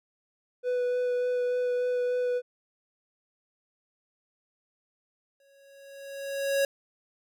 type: tone with vibrato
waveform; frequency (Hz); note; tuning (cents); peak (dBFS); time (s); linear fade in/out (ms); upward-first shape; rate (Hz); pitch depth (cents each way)
triangle; 494.8; B4; +3; -23; 0.63-2.42; 50; sine; 3.4; 9
type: tone with exponential growth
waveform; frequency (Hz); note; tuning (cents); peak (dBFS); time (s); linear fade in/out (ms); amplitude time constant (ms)
square; 553; C#5; -4; -22; 5.4-6.65; 2; 270
effects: none